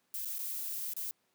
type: noise with dropouts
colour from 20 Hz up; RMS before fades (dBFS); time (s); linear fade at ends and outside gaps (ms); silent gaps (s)
violet; -38; 0.14-1.11; 1; 0.249-0.255 / 0.384-0.39 / 0.936-0.965
effects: pink hiss -75 dBFS RMS until 1.34 s + high-pass 200 Hz 12 dB/octave